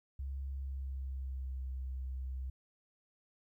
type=tone with pitch glide; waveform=sine; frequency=67.8 to 64.93 Hz; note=C#2 to C2; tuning=-38 to -13 cents; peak=-37 dBFS; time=0.19-2.5 s; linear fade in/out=5 ms; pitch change=-75 cents; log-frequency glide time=0.51-1.64 s; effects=13-bit